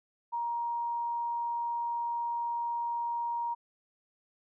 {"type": "tone", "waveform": "sine", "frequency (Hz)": 942, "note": "A#5", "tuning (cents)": 18, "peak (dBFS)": -30, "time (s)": [0.32, 3.55], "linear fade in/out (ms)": 20, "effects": []}